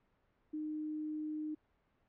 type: tone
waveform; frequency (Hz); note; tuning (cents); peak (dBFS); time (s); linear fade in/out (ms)
sine; 306.6; D#4; -25; -37; 0.53-1.55; 10
effects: pink hiss -75 dBFS RMS until 2.08 s + low-pass 2000 Hz 12 dB/octave